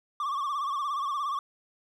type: tone with vibrato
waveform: triangle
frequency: 1137 Hz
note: C#6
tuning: 44 cents sharp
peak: -26 dBFS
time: 0.2-1.39 s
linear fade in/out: 2 ms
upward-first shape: sine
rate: 17 Hz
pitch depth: 92 cents each way
effects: none